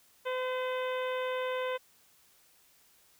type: harmonic tone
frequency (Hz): 510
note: C5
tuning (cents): -44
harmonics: 1 / 2 / 3 / 4 / 5 / 6 / 7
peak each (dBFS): -32 / -38 / -42 / -44 / -46 / -48 / -49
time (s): 0.25-1.78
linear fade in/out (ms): 20
effects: white hiss -64 dBFS RMS until 3.19 s